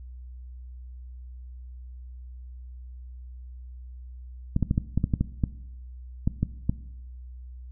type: clicks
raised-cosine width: 5 ms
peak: -10 dBFS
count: 12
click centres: 4.564 / 4.627 / 4.711 / 4.779 / 4.976 / 5.041 / 5.138 / 5.21 / 5.438 / 6.275 / 6.43 / 6.695 s
effects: noise-tail reverb RT60 0.9 s tail -18 dB re dry + added 62 Hz sine -39 dBFS peak until 7.71 s